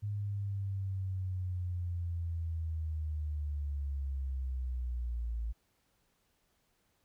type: linear sweep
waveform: sine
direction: down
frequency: 103.83 to 55.6 Hz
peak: -33 dBFS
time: 0.02-5.53 s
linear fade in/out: 20 ms
effects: pink hiss -75 dBFS RMS until 7.04 s